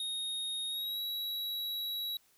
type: tone with pitch glide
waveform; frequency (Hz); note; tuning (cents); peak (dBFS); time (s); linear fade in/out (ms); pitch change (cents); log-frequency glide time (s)
square; 3728 to 3886; A#7 to B7; -1 to -29; -35; 0-2.17; 2; +72; 0.68-1
effects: white hiss -68 dBFS RMS until 2.37 s